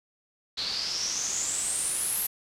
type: noise with low-pass filter sweep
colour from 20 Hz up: white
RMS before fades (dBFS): -30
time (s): 0.57-2.27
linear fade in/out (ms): 10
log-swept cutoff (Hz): 4200 to 12000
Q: 8.4
effects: none